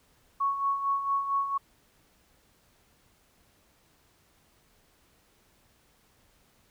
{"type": "tone with tremolo", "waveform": "sine", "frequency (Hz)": 1108.7, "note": "C#6", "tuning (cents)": 0, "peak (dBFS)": -23, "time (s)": [0.4, 1.58], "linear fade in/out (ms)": 10, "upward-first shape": "sine", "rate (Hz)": 4.4, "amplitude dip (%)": 60, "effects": ["pink hiss -65 dBFS RMS until 6.7 s"]}